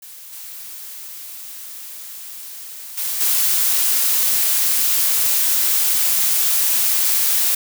blue noise with level steps, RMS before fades -38 / -34 / -23 / -17 dBFS, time 0.02-7.55 s, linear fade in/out 5 ms, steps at 0.32 / 2.97 / 3.2 s, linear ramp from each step 10 ms, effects none

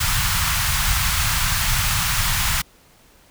pink band-stop noise, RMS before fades -20 dBFS, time 0-2.62 s, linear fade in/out 10 ms, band 140 to 980 Hz, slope 24 dB/octave, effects pink hiss -53 dBFS RMS until 3.3 s

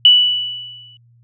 sine tone with exponential decay, 2960 Hz, F#7, in tune, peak -3 dBFS, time 0.05-0.97 s, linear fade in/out 2 ms, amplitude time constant 200 ms, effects added 118 Hz sine -48 dBFS peak until 1.23 s

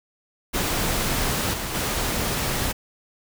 pink noise with level steps, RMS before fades -24 / -29 / -25 dBFS, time 0.53-2.73 s, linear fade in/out 20 ms, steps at 1.53 / 1.74 s, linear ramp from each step 10 ms, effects none

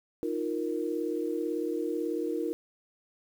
sine chord, Eb suspended second, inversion none, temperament equal, 311.1 / 349.2 / 466.2 Hz, Eb4 / F4 / Bb4, 0 / 0 / 0 cents, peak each -33 dBFS, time 0.23-2.53 s, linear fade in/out 0 ms, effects 9-bit

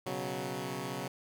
10% pulse chord, B suspended second, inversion none, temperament equal, 123.47 / 138.59 / 185 Hz, B2 / C#3 / F#3, 0 / 0 / 0 cents, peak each -33 / -31 / -31 dBFS, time 0.06-1.08 s, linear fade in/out 5 ms, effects none

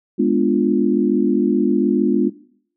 sine chord, G# diminished seventh, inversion none, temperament equal, 207.7 / 246.9 / 293.7 / 349.2 Hz, G#3 / B3 / D4 / F4, 0 / 0 / 0 / 0 cents, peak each -19 dBFS, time 0.18-2.3 s, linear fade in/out 20 ms, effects noise-tail reverb RT60 0.6 s tail -19 dB re dry

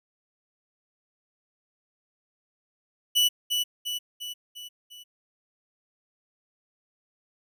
40% pulse tone with echo, 2960 Hz, F#7, in tune, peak -18 dBFS, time 3.15-3.29 s, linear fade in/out 20 ms, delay 350 ms, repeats 5, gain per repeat -5 dB, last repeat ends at 5.04 s, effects none

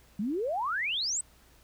sine exponential sweep, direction up, 189.7 to 8390 Hz, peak -28 dBFS, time 0.19-1.21 s, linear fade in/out 5 ms, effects added 60 Hz sine -62 dBFS peak until 1.63 s + pink hiss -61 dBFS RMS until 1.63 s

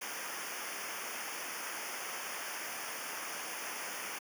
pink noise with comb filter, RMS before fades -41 dBFS, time 0.01-4.19 s, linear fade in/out 10 ms, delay 0.25 ms, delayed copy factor -1, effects high-pass 200 Hz 12 dB/octave

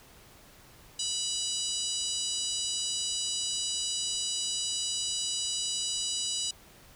harmonic tone, 981 Hz, B5, 12 cents flat, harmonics 3 / 4 / 5 / 6 / 7 / 8 / 9, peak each -36 / -36 / -37 / -40 / -39 / -37 / -40 dBFS, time 0.99-6.51 s, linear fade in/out 5 ms, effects pink hiss -55 dBFS RMS until 6.95 s

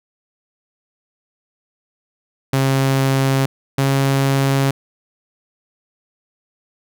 sawtooth tone pair in turn, 134.9 / 136.63 Hz, C#3 / C#3, -47 / -25 cents, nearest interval unison, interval 22 cents, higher second, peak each -10 dBFS, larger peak neither, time 2.53-3.46 / 3.78-4.71 s, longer neither, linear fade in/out 5 ms, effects none

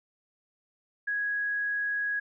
sine tone, 1661.2 Hz, G#6, in tune, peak -27 dBFS, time 1.07-2.2 s, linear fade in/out 10 ms, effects none

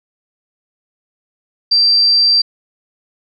sine tone, 4699 Hz, D8, in tune, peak -8 dBFS, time 1.71-2.42 s, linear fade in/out 10 ms, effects none

